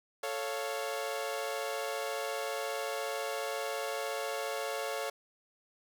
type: chord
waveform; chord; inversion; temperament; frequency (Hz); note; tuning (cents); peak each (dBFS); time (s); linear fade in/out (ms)
sawtooth; A augmented; none; equal; 440 / 554.4 / 698.5; A4 / C#5 / E#5; 0 / 0 / 0; -35 / -33 / -36; 0.23-5.1; 5
effects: none